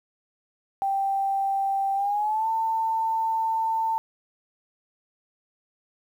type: tone with pitch glide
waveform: sine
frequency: 784 to 895.4 Hz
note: G5 to A5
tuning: 0 to +30 cents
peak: -22 dBFS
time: 0.82-3.98 s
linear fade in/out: 0 ms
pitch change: +230 cents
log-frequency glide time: 1.95-2.48 s
effects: 9-bit